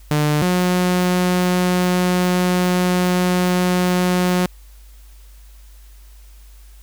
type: tone pair in turn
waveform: sawtooth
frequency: 149.6 / 180.49 Hz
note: D3 / F#3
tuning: +32 / -43 cents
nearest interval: minor third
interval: 325 cents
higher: second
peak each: -11 dBFS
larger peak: neither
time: 0.11-0.42 / 0.42-4.46 s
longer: second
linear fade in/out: 0 ms
effects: added 50 Hz sine -40 dBFS peak until 6.82 s + white hiss -53 dBFS RMS until 6.82 s